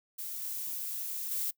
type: noise with level steps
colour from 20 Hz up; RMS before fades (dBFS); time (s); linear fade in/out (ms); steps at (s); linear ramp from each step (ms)
violet; -39 / -37 / -33; 0.18-1.51; 10; 0.42 / 1.31; 5
effects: noise-tail reverb RT60 0.1 s tail -23 dB re dry